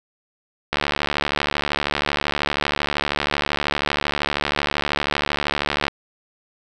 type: click train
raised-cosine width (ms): 0.3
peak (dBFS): -4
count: 376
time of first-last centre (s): 0.73-5.881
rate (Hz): 72.8
effects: none